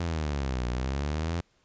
sawtooth exponential two-way sweep, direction down then up, 87.31 to 59.5 to 87.31 Hz, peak -24 dBFS, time 0-1.41 s, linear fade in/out 5 ms, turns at 0.67 s, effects pink hiss -68 dBFS RMS until 1.64 s + resampled to 16000 Hz

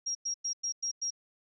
sine tone bursts, 5620 Hz, F8, 10 cents sharp, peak -30 dBFS, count 6, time 0.06-1.106 s, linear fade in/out 10 ms, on 91 ms, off 100 ms, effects none

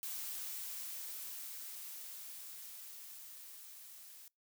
blue noise with level ramp, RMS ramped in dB -42 to -55 dBFS, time 0.03-4.28 s, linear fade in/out 0 ms, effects noise-tail reverb RT60 0.2 s tail -25 dB re dry

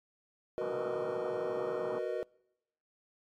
triangle chord, B major seventh, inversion second, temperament just, 370.4 / 463 / 493.9 / 617.4 Hz, F#4 / A#4 / B4 / D#5, +2 / -12 / 0 / -14 cents, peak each -36 dBFS, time 0.58-2.23 s, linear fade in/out 0 ms
white band-pass noise, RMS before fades -43 dBFS, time 0.61-1.99 s, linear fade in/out 5 ms, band 110 to 1400 Hz, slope 96 dB/octave
effects noise-tail reverb RT60 0.9 s tail -26 dB re dry + MP3 64 kbps

